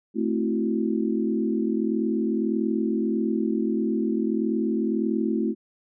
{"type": "chord", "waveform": "sine", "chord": "F# half-diminished seventh", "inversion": "first", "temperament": "equal", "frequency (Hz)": [220, 261.6, 329.6, 370], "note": ["A3", "C4", "E4", "F#4"], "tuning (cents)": [0, 0, 0, 0], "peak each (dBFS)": [-25, -29, -27, -30], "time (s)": [0.14, 5.55], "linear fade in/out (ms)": 50, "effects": []}